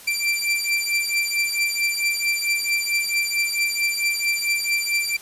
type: beating tone pair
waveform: sawtooth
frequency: 2349 / 2353.5 Hz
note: D7 / D7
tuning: 0 / +3 cents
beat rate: 4.5 Hz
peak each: -20 dBFS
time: 0.07-5.17 s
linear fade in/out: 10 ms
effects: white hiss -43 dBFS RMS until 5.21 s + resampled to 32000 Hz

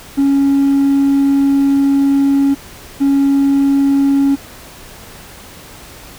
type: tone pair in turn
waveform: triangle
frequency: 277.2 / 277.2 Hz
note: C#4 / C#4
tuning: 0 / 0 cents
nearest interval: unison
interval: 0 cents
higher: neither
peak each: -6 dBFS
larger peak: neither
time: 0.17-2.55 / 3-4.36 s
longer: first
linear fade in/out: 20 ms
effects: tanh soft clip ceiling -4 dBFS + pink hiss -36 dBFS RMS until 6.18 s

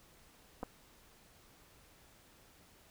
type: clicks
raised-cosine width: 1 ms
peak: -26 / -27 dBFS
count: 2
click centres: 0.63 / 0.634 s
effects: pink hiss -63 dBFS RMS until 2.9 s

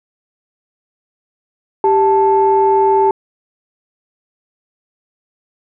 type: tone pair together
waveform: sine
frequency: 392 / 879.2 Hz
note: G4 / A5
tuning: 0 / -2 cents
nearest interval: octave + major second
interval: 1398 cents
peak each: -11 dBFS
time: 1.84-3.11 s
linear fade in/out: 2 ms
effects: tanh soft clip ceiling -1 dBFS

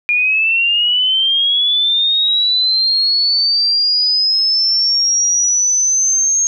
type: linear sweep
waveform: sine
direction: up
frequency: 2411 to 6500 Hz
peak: -11 dBFS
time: 0.09-6.47 s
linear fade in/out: 0 ms
effects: none

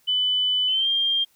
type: tone with pitch glide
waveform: sine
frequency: 3000 to 3197 Hz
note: F#7 to G7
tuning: +23 to +33 cents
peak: -19 dBFS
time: 0.07-1.25 s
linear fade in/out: 20 ms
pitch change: +110 cents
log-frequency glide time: 0.67-0.88 s
effects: white hiss -62 dBFS RMS until 1.35 s

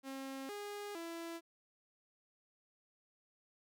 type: tone with pitch steps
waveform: sawtooth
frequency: 269 / 410.6 / 334.2 Hz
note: C4 / G#4 / E4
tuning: +48 / -20 / +24 cents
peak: -39 dBFS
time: 0.03-1.41 s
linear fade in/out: 50 ms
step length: 460 ms
effects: none

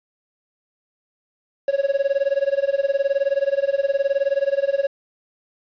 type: tone with tremolo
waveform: triangle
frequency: 554.4 Hz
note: C#5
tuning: in tune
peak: -12 dBFS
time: 1.68-4.87 s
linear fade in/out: 2 ms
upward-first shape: sine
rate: 19 Hz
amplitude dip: 95%
effects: resampled to 11025 Hz + 8-bit

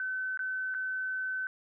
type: tone with dropouts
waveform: sine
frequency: 1522 Hz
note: F#6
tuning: 48 cents sharp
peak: -31 dBFS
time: 0-1.47 s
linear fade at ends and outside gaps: 1 ms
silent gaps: 0.374-0.392 / 0.742-0.747 s
effects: none

